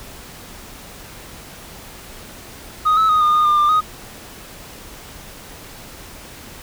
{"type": "tone with pitch steps", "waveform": "sine", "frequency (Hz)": [1248, 1299, 1247, 1217, 1225, 1200, 1193, 1249], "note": ["D#6", "E6", "D#6", "D#6", "D#6", "D6", "D6", "D#6"], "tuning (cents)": [5, -26, 3, -39, -27, 37, 27, 6], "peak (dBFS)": -9, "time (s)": [2.85, 3.81], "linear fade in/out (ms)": 20, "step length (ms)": 120, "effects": ["tanh soft clip ceiling -11 dBFS", "pink hiss -38 dBFS RMS until 6.62 s"]}